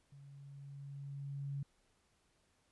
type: tone with level ramp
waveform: sine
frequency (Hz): 140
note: C#3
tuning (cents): +18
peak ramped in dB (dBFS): -54 to -37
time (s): 0.12-1.63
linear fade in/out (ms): 5
effects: pink hiss -75 dBFS RMS until 2.71 s + resampled to 24000 Hz